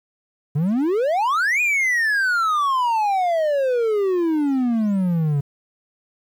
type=exponential two-way sweep; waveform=triangle; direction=up then down; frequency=138.59 to 2489 to 138.59 Hz; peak=-15 dBFS; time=0.55-5.41 s; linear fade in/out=10 ms; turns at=1.61 s; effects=9-bit